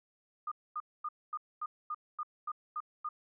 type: tone bursts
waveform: sine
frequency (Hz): 1221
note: D#6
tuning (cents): -33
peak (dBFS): -34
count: 10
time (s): 0.47-3.09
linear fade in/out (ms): 5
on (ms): 46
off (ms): 240
effects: none